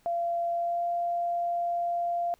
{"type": "tone with pitch glide", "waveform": "sine", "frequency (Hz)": [686, 692.4], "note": ["F5", "F5"], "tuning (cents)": [-31, -15], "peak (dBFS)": -26, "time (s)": [0.06, 2.34], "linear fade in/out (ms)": 0, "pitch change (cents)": 16, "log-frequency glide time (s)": [0.53, 0.85], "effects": ["pink hiss -65 dBFS RMS until 2.39 s"]}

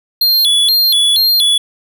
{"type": "tone with vibrato", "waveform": "square", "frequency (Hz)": 3786, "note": "A#7", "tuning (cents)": 26, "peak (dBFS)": -9, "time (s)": [0.21, 1.58], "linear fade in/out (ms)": 5, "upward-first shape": "square", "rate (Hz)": 2.1, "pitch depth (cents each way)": 180, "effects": []}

